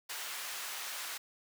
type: high-pass noise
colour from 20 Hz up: pink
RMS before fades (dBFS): -41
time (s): 0.09-1.18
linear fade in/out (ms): 10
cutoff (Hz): 1200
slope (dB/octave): 12
effects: none